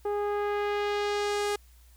sawtooth tone with low-pass filter sweep, 411.3 Hz, G#4, 17 cents flat, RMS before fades -29 dBFS, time 0.05-1.56 s, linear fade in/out 5 ms, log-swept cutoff 830 to 11000 Hz, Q 0.9, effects added 60 Hz sine -53 dBFS peak until 1.96 s + white hiss -63 dBFS RMS until 1.96 s

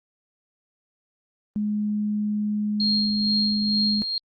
sine tone, 209.6 Hz, G#3, 16 cents sharp, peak -22 dBFS, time 1.56-4.02 s, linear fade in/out 0 ms
sine tone with tremolo, 4234 Hz, C8, 20 cents sharp, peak -20 dBFS, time 2.8-4.18 s, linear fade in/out 2 ms, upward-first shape sine, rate 2.2 Hz, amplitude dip 50%
effects Opus 24 kbps

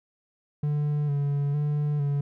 triangle tone with vibrato, 145.1 Hz, D3, 21 cents flat, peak -21 dBFS, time 0.63-2.21 s, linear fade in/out 5 ms, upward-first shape square, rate 1.1 Hz, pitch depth 31 cents each way, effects none

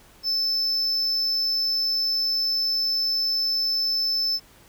triangle tone, 5270 Hz, E8, 1 cent flat, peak -20 dBFS, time 0.23-4.4 s, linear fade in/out 50 ms, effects pink hiss -53 dBFS RMS until 4.68 s

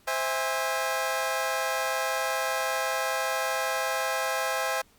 20% pulse chord, C augmented, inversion none, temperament just, 523.3 / 654.1 / 817.6 Hz, C5 / E5 / G#5, 0 / -14 / -27 cents, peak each -26 dBFS, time 0.07-4.82 s, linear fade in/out 10 ms, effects pink hiss -61 dBFS RMS until 4.98 s + Opus 48 kbps

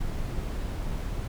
brown noise, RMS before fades -31 dBFS, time 0-1.28 s, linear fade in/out 10 ms, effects none

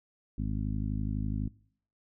harmonic tone, 52 Hz, G#1, 3 cents sharp, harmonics 1 / 2 / 3 / 4 / 5 / 6, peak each -33 / -35 / -39 / -37 / -39 / -50 dBFS, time 0.38-1.48 s, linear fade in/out 5 ms, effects noise-tail reverb RT60 0.6 s tail -23 dB re dry

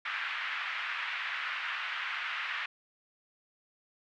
pink band-pass noise, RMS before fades -36 dBFS, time 0.05-2.66 s, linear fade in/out 5 ms, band 1300 to 2800 Hz, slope 24 dB/octave, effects none

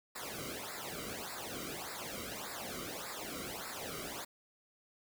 pink noise with flanger, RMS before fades -43 dBFS, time 0.15-4.25 s, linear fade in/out 10 ms, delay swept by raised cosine 0.32 to 1.18 ms, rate 1.7 Hz, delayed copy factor -1, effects none

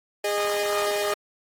sawtooth tone pair together, 410.9 / 615 Hz, G#4 / D#5, -18 / -20 cents, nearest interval perfect fifth, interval 698 cents, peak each -22 dBFS, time 0.24-1.14 s, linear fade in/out 5 ms, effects AAC 48 kbps

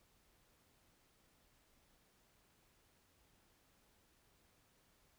silence, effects pink hiss -73 dBFS RMS until 5.18 s

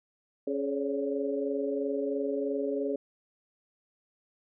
sine tone cluster, 277.4 / 421.8 / 546 / 569 Hz, C#4 / G#4 / C#5 / C#5, +1 / +27 / -26 / +45 cents, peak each -33 / -31 / -38 / -36 dBFS, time 0.47-2.96 s, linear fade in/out 5 ms, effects none

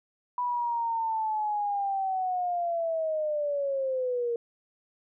sine linear sweep, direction down, 987.8 to 465 Hz, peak -26 dBFS, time 0.38-4.36 s, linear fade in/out 2 ms, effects none

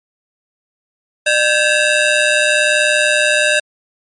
20% pulse ring-modulated tone, 1087 Hz, C#6, 34 cents flat, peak -3 dBFS, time 1.26-3.6 s, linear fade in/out 10 ms, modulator 483 Hz, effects MP3 48 kbps

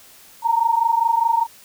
sine tone pair together, 906 / 930.9 Hz, A#5 / A#5, -50 / -3 cents, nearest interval unison, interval 47 cents, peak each -19 / -17 dBFS, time 0.42-1.47 s, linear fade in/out 50 ms, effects white hiss -47 dBFS RMS until 1.64 s

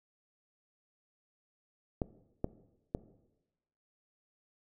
clicks, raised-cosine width 2 ms, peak -18 dBFS, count 3, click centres 2.018 / 2.444 / 2.949 s, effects noise-tail reverb RT60 1.0 s tail -17 dB re dry

